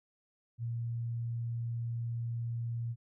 sine tone, 117.1 Hz, A#2, 8 cents sharp, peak -33 dBFS, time 0.58-2.96 s, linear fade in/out 50 ms, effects none

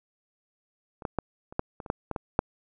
clicks, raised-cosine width 1 ms, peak -28 / -15 / -12 / -29 / -11 / -25 / -27 / -11 / -17 / -17 / -6 dBFS, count 11, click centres 1.022 / 1.052 / 1.187 / 1.525 / 1.594 / 1.802 / 1.862 / 1.901 / 2.113 / 2.162 / 2.391 s, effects none

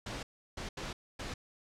pink noise bursts at uneven times, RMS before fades -40 dBFS, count 4, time 0.06-0.23 / 0.57-0.69 / 0.77-0.93 / 1.19-1.34 s, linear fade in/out 5 ms, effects low-pass 6000 Hz 12 dB/octave

